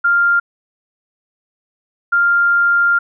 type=tone pair in turn; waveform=sine; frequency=1396.9 / 1396.9 Hz; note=F6 / F6; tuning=0 / 0 cents; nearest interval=unison; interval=0 cents; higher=neither; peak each=-10 dBFS; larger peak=neither; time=0.04-0.4 / 2.12-2.99 s; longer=second; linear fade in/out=10 ms; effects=none